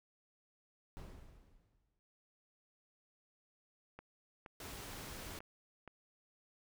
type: noise with exponential decay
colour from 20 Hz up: brown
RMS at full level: -45 dBFS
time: 0.97-1.99 s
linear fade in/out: 0 ms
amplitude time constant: 220 ms
type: click train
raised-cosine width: 0.5 ms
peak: -35 dBFS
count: 5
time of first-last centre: 3.99-5.877 s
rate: 2.12 Hz
type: noise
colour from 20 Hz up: pink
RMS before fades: -48 dBFS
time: 4.6-5.39 s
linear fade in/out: 2 ms
effects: none